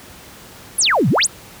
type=exponential two-way sweep; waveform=sine; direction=down then up; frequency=12000 to 110 to 12000 Hz; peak=-12 dBFS; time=0.78-1.27 s; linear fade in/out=10 ms; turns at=1.09 s; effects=pink hiss -40 dBFS RMS until 1.6 s + high-pass 60 Hz 12 dB/octave